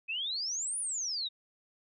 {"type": "exponential two-way sweep", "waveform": "sine", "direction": "up then down", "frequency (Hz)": [2494, 9956, 3670], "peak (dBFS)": -32, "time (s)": [0.08, 1.29], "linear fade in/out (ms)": 20, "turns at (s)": 0.79, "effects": []}